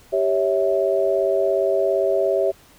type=chord; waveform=sine; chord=C# diminished; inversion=second; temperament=equal with one note detuned; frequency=392 / 554.4 / 651.7 Hz; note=G4 / C#5 / E5; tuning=0 / 0 / -20 cents; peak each=-21 dBFS; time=0.12-2.52 s; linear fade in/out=20 ms; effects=pink hiss -51 dBFS RMS until 2.78 s